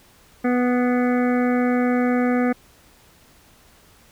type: harmonic tone with a mistuned harmonic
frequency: 246.9 Hz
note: B3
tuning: in tune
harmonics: 1 / 2 / 3 / 5 / 6 / 7 / 8 / 9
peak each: -18 / -24 / -28 / -32 / -34 / -35 / -36 / -37 dBFS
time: 0.44-2.53 s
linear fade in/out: 10 ms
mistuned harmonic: 8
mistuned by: +39 cents
effects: pink hiss -53 dBFS RMS until 4.11 s